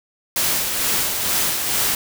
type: noise with tremolo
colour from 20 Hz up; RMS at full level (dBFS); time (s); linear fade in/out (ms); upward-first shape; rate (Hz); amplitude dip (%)
white; -19; 0.36-1.95; 2; sine; 2.2; 40
effects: none